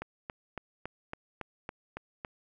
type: click train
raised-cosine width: 0.5 ms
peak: -22 dBFS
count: 9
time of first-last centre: 0.02-2.248 s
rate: 3.59 Hz
effects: none